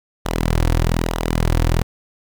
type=tone with flanger; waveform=sawtooth; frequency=41.2 Hz; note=E1; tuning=in tune; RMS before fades=-18 dBFS; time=0.25-1.83 s; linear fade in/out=10 ms; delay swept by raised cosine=0.41 to 5.01 ms; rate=1.1 Hz; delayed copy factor=-0.6; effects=8-bit